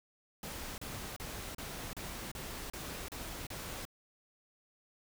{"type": "noise bursts", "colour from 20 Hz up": "pink", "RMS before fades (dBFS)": -43, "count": 9, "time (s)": [0.43, 3.852], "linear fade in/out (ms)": 2, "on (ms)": 350, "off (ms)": 34, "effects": []}